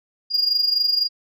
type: tone with amplitude modulation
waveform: sine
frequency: 4838 Hz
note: D#8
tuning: 49 cents flat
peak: -12 dBFS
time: 0.3-1.09 s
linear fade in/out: 50 ms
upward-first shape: sine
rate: 23.9 Hz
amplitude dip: 75%
effects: tanh soft clip ceiling -13 dBFS